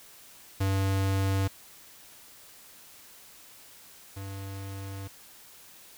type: tone pair in turn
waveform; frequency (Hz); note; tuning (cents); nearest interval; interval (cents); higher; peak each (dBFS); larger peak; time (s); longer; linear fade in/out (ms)
square; 96.9 / 97.74; G2 / G2; -20 / -5; unison; 15; second; -25 / -37; first; 0.6-1.48 / 4.16-5.08; second; 10
effects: white hiss -52 dBFS RMS until 5.97 s